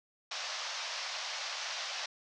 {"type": "band-pass noise", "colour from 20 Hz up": "white", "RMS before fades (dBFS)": -39, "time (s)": [0.31, 2.06], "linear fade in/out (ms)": 5, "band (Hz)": [570, 6000], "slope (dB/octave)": 48, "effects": []}